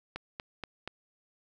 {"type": "click train", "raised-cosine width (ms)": 0.3, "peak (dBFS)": -21, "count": 4, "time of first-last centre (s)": [0.16, 0.876], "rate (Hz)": 4.19, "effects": []}